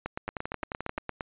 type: two click trains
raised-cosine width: 0.5 ms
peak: -17 / -18 dBFS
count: 11 / 9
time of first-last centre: 0.06-1.208 / 0.28-0.982 s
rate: 8.71 / 11.4 Hz
effects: resampled to 8000 Hz